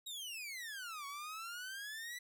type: exponential two-way sweep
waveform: sawtooth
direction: down then up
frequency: 3842 to 1108.7 to 1989 Hz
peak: -40 dBFS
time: 0.06-2.19 s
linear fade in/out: 10 ms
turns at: 1.06 s
effects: none